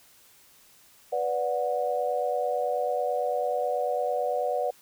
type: tone cluster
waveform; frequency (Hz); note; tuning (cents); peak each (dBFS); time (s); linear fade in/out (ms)
sine; 493.9 / 583 / 731; B4 / D5 / F#5; 0 / -13 / -21; -29 / -29 / -29; 1.12-4.71; 10
effects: white hiss -57 dBFS RMS until 4.81 s